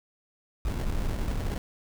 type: noise with sample-and-hold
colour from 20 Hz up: brown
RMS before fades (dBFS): -29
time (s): 0.65-1.58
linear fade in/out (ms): 2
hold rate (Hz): 1225
effects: none